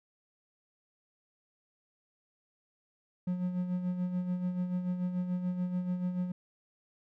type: tone with tremolo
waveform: triangle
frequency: 180.3 Hz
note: F#3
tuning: 45 cents flat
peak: -26 dBFS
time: 3.27-6.32 s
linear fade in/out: 5 ms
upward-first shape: sine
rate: 6.9 Hz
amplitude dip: 55%
effects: none